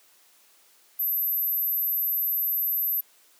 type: tone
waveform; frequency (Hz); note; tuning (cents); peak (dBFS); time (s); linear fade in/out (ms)
sine; 12160; F#9; +46; -23; 0.99-3.01; 10
effects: white hiss -59 dBFS RMS until 3.39 s + high-pass 300 Hz 12 dB/octave